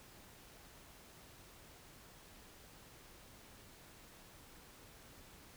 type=silence; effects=pink hiss -59 dBFS RMS until 5.56 s